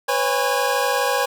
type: tone cluster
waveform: 25% pulse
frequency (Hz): 497.8 / 550 / 817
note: B4 / C#5 / G#5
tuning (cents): +14 / -14 / -29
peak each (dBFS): -19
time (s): 0.08-1.26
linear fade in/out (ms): 10
effects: none